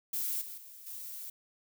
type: noise with level steps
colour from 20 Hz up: violet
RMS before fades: -34 / -44 / -51 / -43 dBFS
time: 0.13-1.3 s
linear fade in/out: 5 ms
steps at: 0.41 / 0.57 / 0.86 s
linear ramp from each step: 10 ms
effects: none